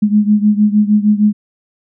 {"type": "beating tone pair", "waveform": "sine", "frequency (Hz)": [207.7, 214.2], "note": ["G#3", "A3"], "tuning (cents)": [0, -46], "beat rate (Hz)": 6.5, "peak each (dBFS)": [-10, -13], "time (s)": [0.02, 1.33], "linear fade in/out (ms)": 10, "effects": []}